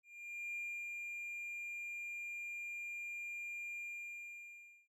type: tone with ADSR envelope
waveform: triangle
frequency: 2400 Hz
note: D7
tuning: 37 cents sharp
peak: -37 dBFS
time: 0.03-4.88 s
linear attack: 520 ms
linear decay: 310 ms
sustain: -3 dB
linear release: 1100 ms
effects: tanh soft clip ceiling -35 dBFS